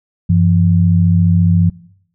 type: tone pair together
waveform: sine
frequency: 95.5 / 170 Hz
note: G2 / F3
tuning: -45 / -46 cents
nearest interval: minor seventh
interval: 999 cents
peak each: -11 dBFS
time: 0.29-1.7 s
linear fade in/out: 10 ms
effects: noise-tail reverb RT60 0.7 s tail -21 dB re dry